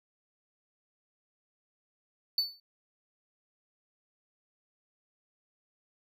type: tone with exponential decay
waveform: triangle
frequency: 4495 Hz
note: C#8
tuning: 23 cents sharp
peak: -21 dBFS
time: 2.38-2.6 s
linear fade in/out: 2 ms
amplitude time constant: 47 ms
effects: none